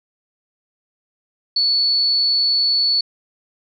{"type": "tone", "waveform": "sine", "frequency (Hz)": 4435, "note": "C#8", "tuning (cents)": 0, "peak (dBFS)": -14, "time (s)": [1.56, 3.01], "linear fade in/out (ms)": 5, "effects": []}